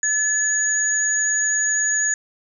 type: tone pair together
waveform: sine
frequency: 1718 / 6756 Hz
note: A6 / G#8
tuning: -42 / +29 cents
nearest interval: 2 octaves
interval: 2371 cents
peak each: -22 / -19 dBFS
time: 0.03-2.14 s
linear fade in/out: 2 ms
effects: none